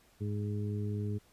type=harmonic tone; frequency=103.83 Hz; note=G#2; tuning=in tune; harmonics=1 / 2 / 3 / 4; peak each=-33 / -39 / -45 / -43 dBFS; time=0.2-1.19 s; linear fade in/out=20 ms; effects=pink hiss -65 dBFS RMS until 1.32 s + resampled to 32000 Hz